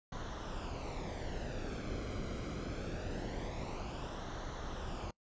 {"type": "noise with flanger", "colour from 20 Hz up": "brown", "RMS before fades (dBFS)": -41, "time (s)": [0.12, 5.11], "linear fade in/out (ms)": 5, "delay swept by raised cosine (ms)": [0.4, 1.13], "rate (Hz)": 0.23, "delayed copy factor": -0.6, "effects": ["noise-tail reverb RT60 0.1 s tail -24 dB re dry", "resampled to 16000 Hz"]}